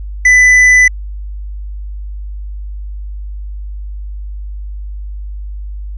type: tone with tanh clipping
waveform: sine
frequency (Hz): 1996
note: B6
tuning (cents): +18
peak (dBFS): -5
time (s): 0.25-0.88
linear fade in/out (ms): 5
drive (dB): 8
effects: added 50 Hz sine -21 dBFS peak until 5.97 s + low-pass 9000 Hz 12 dB/octave